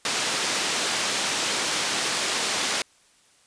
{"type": "band-pass noise", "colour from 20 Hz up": "white", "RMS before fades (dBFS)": -26, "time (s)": [0.05, 2.82], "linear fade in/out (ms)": 2, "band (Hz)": [200, 6000], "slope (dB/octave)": 12, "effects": ["white hiss -59 dBFS RMS until 3.46 s", "resampled to 22050 Hz"]}